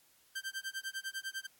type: tone with tremolo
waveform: sawtooth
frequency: 1568 Hz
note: G6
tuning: in tune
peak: -32 dBFS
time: 0.35-1.47 s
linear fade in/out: 10 ms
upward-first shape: sine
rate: 10 Hz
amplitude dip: 100%
effects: white hiss -67 dBFS RMS until 1.59 s + AAC 64 kbps